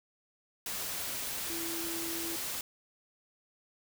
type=tone in noise; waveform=sine; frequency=333.3 Hz; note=E4; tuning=19 cents sharp; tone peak=-39 dBFS; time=1.5-2.36 s; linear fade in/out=2 ms; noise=white; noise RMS=-37 dBFS; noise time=0.66-2.61 s; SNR=-5 dB; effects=none